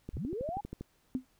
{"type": "click train", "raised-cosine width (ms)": 3, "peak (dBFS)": -27, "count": 10, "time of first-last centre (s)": [0.09, 0.81], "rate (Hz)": 12.5}
{"type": "linear sweep", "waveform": "sine", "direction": "up", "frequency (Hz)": [33.83, 850], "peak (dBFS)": -34, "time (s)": [0.13, 0.61], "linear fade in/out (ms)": 10}
{"type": "tone with exponential decay", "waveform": "sine", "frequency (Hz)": 256.8, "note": "C4", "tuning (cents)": -32, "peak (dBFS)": -25, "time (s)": [1.15, 1.25], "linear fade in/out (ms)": 0, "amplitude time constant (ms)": 20}
{"effects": ["pink hiss -70 dBFS RMS until 1.39 s"]}